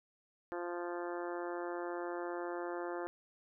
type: harmonic tone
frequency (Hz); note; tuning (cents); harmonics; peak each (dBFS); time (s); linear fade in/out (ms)
174.5; F3; -1; 2 / 3 / 4 / 5 / 6 / 7 / 8 / 9 / 10; -40 / -44 / -46 / -48 / -50 / -51 / -52 / -53 / -54; 0.52-3.07; 0
effects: none